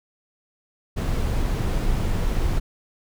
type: noise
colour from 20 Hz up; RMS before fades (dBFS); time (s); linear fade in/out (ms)
brown; -22; 0.96-2.6; 20
effects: none